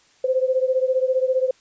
sine beating tone pair, 513 / 528 Hz, C5 / C5, -34 / +16 cents, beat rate 15 Hz, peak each -19 / -22 dBFS, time 0.24-1.51 s, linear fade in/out 5 ms, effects white hiss -57 dBFS RMS until 1.6 s + resampled to 16000 Hz

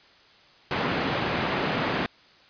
pink band-pass noise, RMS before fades -27 dBFS, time 0.71-2.06 s, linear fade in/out 0 ms, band 150 to 2800 Hz, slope 12 dB/octave, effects white hiss -55 dBFS RMS until 2.49 s + resampled to 11025 Hz

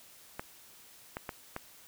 clicks, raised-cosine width 0.5 ms, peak -21 dBFS, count 4, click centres 0.395 / 1.169 / 1.292 / 1.564 s, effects white hiss -56 dBFS RMS until 1.87 s

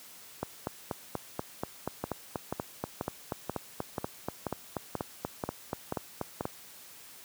two click trains, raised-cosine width 1 ms, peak -17 / -17 dBFS, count 10 / 26, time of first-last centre 2.04-6.409 / 0.43-6.454 s, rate 2.06 / 4.15 Hz, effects white hiss -51 dBFS RMS until 7.24 s + high-pass 80 Hz 12 dB/octave

